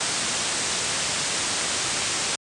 white low-pass noise, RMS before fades -26 dBFS, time 0-2.36 s, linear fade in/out 10 ms, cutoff 9100 Hz, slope 96 dB/octave, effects high-pass 80 Hz 12 dB/octave

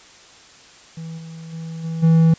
triangle tone with level steps, 163.1 Hz, E3, 18 cents flat, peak -27 / -31 / -26 / -21 / -8 dBFS, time 0.97-2.34 s, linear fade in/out 5 ms, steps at 1.17 / 1.52 / 1.83 / 2.02 s, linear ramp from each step 20 ms, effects white hiss -46 dBFS RMS until 2.38 s + resampled to 16000 Hz

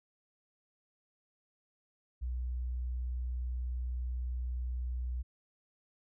sine tone, 61.74 Hz, B1, in tune, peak -33 dBFS, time 2.21-5.23 s, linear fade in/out 20 ms, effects none

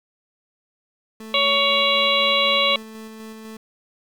30% pulse tone with tremolo, 220 Hz, A3, in tune, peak -31 dBFS, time 1.2-3.57 s, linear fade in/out 5 ms, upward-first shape square, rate 4 Hz, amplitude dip 25%
harmonic tone, 560 Hz, C#5, 18 cents sharp, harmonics 1 / 2 / 4 / 5 / 6 / 7, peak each -23 / -23 / -23 / -23 / -23 / -23 dBFS, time 1.34-2.76 s, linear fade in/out 2 ms
effects 8-bit

